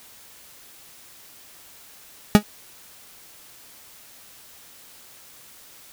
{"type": "tone with exponential decay", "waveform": "40% pulse", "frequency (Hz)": 208.6, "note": "G#3", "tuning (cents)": 8, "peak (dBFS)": -3, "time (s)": [2.35, 2.43], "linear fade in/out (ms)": 0, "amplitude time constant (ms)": 16, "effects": ["white hiss -48 dBFS RMS until 5.92 s"]}